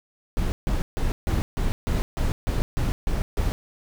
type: noise bursts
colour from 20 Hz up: brown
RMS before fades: -23 dBFS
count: 11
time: 0.37-3.52 s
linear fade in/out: 0 ms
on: 150 ms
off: 150 ms
effects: none